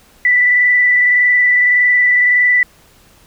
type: tone with frequency modulation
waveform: sine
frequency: 1975.5 Hz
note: B6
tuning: in tune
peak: -8 dBFS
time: 0.25-2.63 s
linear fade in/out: 2 ms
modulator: 21.7 Hz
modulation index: 1
effects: pink hiss -48 dBFS RMS until 3.26 s